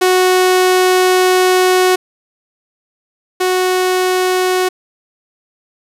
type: tone pair in turn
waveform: sawtooth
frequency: 368.5 / 368.5 Hz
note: F#4 / F#4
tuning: -7 / -7 cents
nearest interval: unison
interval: 0 cents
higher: neither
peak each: -5 / -8 dBFS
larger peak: first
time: 0.01-1.96 / 3.4-4.69 s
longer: first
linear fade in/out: 10 ms
effects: resampled to 32000 Hz + 7-bit